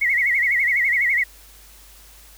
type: tone with vibrato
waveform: sine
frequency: 2052 Hz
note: C7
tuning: 34 cents flat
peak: -16 dBFS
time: 0.01-1.24 s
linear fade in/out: 10 ms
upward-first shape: sine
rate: 12 Hz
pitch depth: 140 cents each way
effects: added 50 Hz sine -48 dBFS peak until 2.37 s + white hiss -48 dBFS RMS until 2.37 s